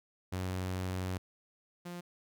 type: tone pair in turn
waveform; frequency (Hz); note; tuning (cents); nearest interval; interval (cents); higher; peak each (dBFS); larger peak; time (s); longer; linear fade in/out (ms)
sawtooth; 92.5 / 175.37; F#2 / F3; 0 / +7; major seventh; 1107; second; -30 / -37; first; 0.32-1.18 / 1.85-2.01; first; 10
effects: none